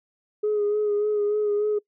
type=tone with vibrato; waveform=sine; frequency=417.6 Hz; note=G#4; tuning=10 cents sharp; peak=-19 dBFS; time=0.43-1.79 s; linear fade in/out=10 ms; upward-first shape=sine; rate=3.4 Hz; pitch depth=28 cents each way; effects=noise-tail reverb RT60 0.1 s tail -24 dB re dry + tanh soft clip ceiling -17 dBFS